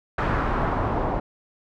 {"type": "noise with low-pass filter sweep", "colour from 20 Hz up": "pink", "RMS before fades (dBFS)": -24, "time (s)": [0.18, 1.2], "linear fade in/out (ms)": 5, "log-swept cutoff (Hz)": [1500, 820], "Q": 1.6, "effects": []}